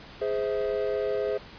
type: chord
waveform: triangle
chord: Ab augmented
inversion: none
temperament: just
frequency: 415.3 / 519.1 / 648.9 Hz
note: Ab4 / C5 / E5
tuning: 0 / -14 / -27 cents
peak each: -26 / -28 / -31 dBFS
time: 0.21-1.38 s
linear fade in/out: 10 ms
effects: pink hiss -46 dBFS RMS until 1.58 s + resampled to 11025 Hz